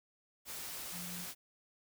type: tone in noise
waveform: sine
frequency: 176.9 Hz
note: F3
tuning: 23 cents sharp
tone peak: -46 dBFS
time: 0.91-1.27 s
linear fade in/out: 50 ms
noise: white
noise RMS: -44 dBFS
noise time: 0.45-1.35 s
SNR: -5 dB
effects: none